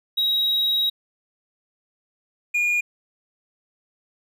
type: tone pair in turn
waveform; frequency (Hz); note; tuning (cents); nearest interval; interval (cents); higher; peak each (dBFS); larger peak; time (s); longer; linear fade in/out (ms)
triangle; 3820 / 2432; A#7 / D#7; +42 / -40; minor sixth; 782; first; -17; neither; 0.17-0.9 / 2.54-2.81; first; 10
effects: none